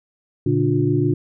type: tone cluster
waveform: sine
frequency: 117.5 / 144 / 294.9 / 357.6 Hz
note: A#2 / D3 / D4 / F4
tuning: +14 / -34 / +7 / +41 cents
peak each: -21 dBFS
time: 0.46-1.14 s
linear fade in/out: 5 ms
effects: none